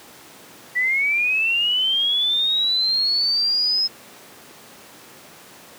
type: linear sweep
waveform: sine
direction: up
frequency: 1946 to 5160 Hz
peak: -17 dBFS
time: 0.75-3.88 s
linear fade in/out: 20 ms
effects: pink hiss -44 dBFS RMS until 5.78 s + high-pass 200 Hz 12 dB/octave